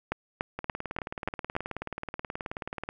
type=two click trains; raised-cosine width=0.5 ms; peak=-19 / -13 dBFS; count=44 / 6; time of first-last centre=0.59-2.889 / 0.12-1.565 s; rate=18.7 / 3.46 Hz; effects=none

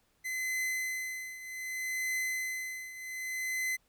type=tone with tremolo; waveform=45% pulse; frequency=2039 Hz; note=C7; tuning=45 cents flat; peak=-30 dBFS; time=0.24-3.77 s; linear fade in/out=20 ms; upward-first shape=triangle; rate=0.65 Hz; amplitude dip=80%; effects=pink hiss -72 dBFS RMS until 3.88 s

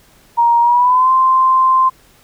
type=tone with pitch glide; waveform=sine; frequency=940 to 1043 Hz; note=A#5 to C6; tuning=+14 to -6 cents; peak=-8 dBFS; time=0.37-1.9 s; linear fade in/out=20 ms; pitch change=+180 cents; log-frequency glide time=0.61-1.11 s; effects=pink hiss -49 dBFS RMS until 2.23 s

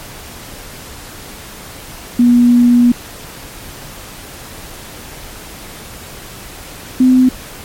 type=tone pair in turn; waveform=sine; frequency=241.7 / 255.6 Hz; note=B3 / C4; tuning=-37 / -40 cents; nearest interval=minor second; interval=97 cents; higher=second; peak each=-5 dBFS; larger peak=neither; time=2.19-2.92 / 7-7.29 s; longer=first; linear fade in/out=5 ms; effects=pink hiss -32 dBFS RMS until 7.64 s + MP3 64 kbps

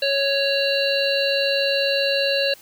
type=harmonic tone with a mistuned harmonic; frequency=554.4 Hz; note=C#5; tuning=in tune; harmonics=1 / 3 / 5 / 7 / 8; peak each=-21 / -28 / -25 / -24 / -30 dBFS; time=0.02-2.54 s; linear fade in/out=5 ms; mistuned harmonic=7; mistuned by=+52 cents; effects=white hiss -48 dBFS RMS until 2.61 s

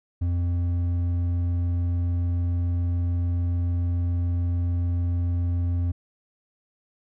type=tone with hard clipping; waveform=sine; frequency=87.31 Hz; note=F2; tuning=in tune; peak=-23 dBFS; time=0.21-5.92 s; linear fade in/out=10 ms; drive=5 dB; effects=none

